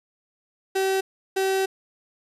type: tone bursts at uneven times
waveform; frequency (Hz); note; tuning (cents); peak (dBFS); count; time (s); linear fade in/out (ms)
35% pulse; 383.7; G4; -37; -19; 2; 0.75-1.01 / 1.36-1.66; 10
effects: resampled to 32000 Hz